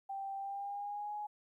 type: tone with pitch glide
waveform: sine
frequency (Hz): 784 to 835.4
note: G5 to G#5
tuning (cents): 0 to +10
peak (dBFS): -38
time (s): 0.09-1.27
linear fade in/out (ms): 10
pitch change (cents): +110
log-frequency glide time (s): 0.36-1.14
effects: 13-bit